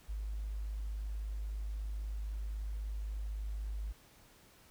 sine tone, 51.9 Hz, G#1, in tune, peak -36 dBFS, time 0.08-3.93 s, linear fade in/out 20 ms, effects pink hiss -62 dBFS RMS until 4.7 s

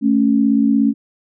sine tone pair together, 220 / 276.9 Hz, A3 / C#4, 0 / -2 cents, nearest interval major third, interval 398 cents, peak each -14 dBFS, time 0.01-0.94 s, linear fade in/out 50 ms, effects none

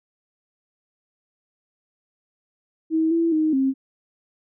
sine tone with pitch steps, 320.2 / 332.8 / 312.2 / 267.2 Hz, D#4 / E4 / D#4 / C4, +50 / +17 / +6 / +36 cents, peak -17 dBFS, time 2.9-3.74 s, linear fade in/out 50 ms, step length 210 ms, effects none

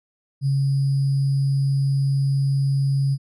sine tone with sample-and-hold, 137.7 Hz, C#3, 11 cents flat, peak -17 dBFS, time 0.41-3.18 s, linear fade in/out 50 ms, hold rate 4900 Hz, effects resampled to 22050 Hz

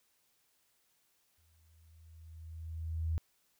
sine tone with exponential growth, 80.9 Hz, E2, 32 cents flat, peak -29 dBFS, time 1.38-3.18 s, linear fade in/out 0 ms, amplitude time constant 390 ms, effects white hiss -74 dBFS RMS until 3.59 s

